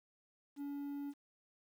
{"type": "tone with quantisation", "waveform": "triangle", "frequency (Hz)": 284.4, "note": "C#4", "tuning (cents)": 45, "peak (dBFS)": -38, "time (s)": [0.56, 1.14], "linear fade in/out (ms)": 50, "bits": 11, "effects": []}